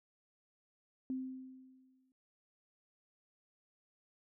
sine tone with exponential decay, 260 Hz, C4, 11 cents flat, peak -34 dBFS, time 1.1-2.12 s, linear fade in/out 1 ms, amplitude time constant 220 ms, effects none

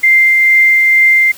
sine tone with tremolo, 2093 Hz, C7, in tune, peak -4 dBFS, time 0.03-1.32 s, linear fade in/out 10 ms, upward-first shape triangle, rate 2.2 Hz, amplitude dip 25%, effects white hiss -35 dBFS RMS until 1.37 s

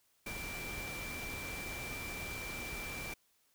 sine tone in noise, 2349 Hz, D7, in tune, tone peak -43 dBFS, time 0.26-3.14 s, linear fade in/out 5 ms, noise pink, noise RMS -44 dBFS, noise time 0.26-3.14 s, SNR -2 dB, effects white hiss -73 dBFS RMS until 3.54 s

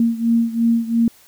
sine beating tone pair, 230.3 / 233.2 Hz, A#3 / A#3, -21 / +1 cents, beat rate 2.9 Hz, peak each -16 / -19 dBFS, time 0-1.08 s, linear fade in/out 2 ms, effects white hiss -50 dBFS RMS until 1.27 s

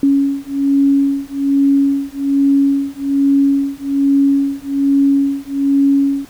sine beating tone pair, 277.2 / 278.4 Hz, C#4 / C#4, 0 / +8 cents, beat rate 1.2 Hz, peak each -14 dBFS, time 0.03-6.25 s, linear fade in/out 2 ms, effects pink hiss -43 dBFS RMS until 6.29 s

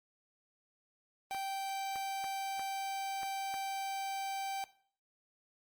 45% pulse tone, 780 Hz, G5, 9 cents flat, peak -36 dBFS, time 1.31-4.64 s, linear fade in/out 0 ms
clicks, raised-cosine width 0.5 ms, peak -32 dBFS, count 6, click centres 1.347 / 1.958 / 2.242 / 2.595 / 3.232 / 3.541 s
effects noise-tail reverb RT60 0.5 s tail -18 dB re dry + Opus 24 kbps

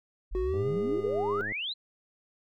sine exponential sweep, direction up, 40.63 to 4186 Hz, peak -31 dBFS, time 0.31-1.74 s, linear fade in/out 20 ms
triangle tone with pitch glide, 370 to 408.2 Hz, F#4 to G#4, 0 to -30 cents, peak -26 dBFS, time 0.35-1.41 s, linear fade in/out 0 ms, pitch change +170 cents, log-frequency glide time 0.45-0.68 s
click train, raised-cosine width 2 ms, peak -29 dBFS, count 103, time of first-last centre 0.54-1.521 s, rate 104 Hz
effects none

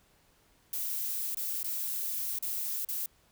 violet noise with dropouts, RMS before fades -34 dBFS, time 0.73-3.06 s, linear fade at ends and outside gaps 2 ms, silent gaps 1.347-1.37 / 1.631-1.643 / 2.388-2.425 / 2.849-2.887 s, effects pink hiss -66 dBFS RMS until 3.31 s

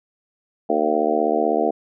harmonic tone with a mistuned harmonic, 76 Hz, D#2, 40 cents flat, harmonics 3 / 4 / 5 / 6 / 7 / 8 / 9 / 10, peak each -28 / -25 / -25 / -23 / -28 / -28 / -22 / -27 dBFS, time 0.69-1.71 s, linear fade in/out 10 ms, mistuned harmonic 10, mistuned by +18 cents, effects none

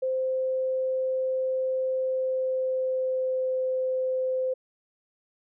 sine tone with pitch glide, 520 to 516.4 Hz, C5 to C5, -11 to -23 cents, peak -24 dBFS, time 0.02-4.54 s, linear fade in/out 10 ms, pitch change -12 cents, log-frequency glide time 2-3.51 s, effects none

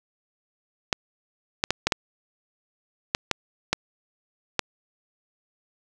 clicks, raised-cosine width 0.2 ms, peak -3 dBFS, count 9, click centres 0.928 / 1.639 / 1.706 / 1.87 / 1.922 / 3.149 / 3.313 / 3.73 / 4.593 s, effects none

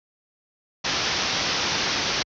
white low-pass noise, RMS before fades -25 dBFS, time 0.84-2.23 s, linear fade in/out 10 ms, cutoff 6000 Hz, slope 96 dB/octave, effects high-pass 60 Hz 12 dB/octave

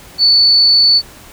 sine tone, 4473 Hz, C#8, 15 cents sharp, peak -6 dBFS, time 0.18-1.02 s, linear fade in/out 50 ms, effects pink hiss -38 dBFS RMS until 1.32 s

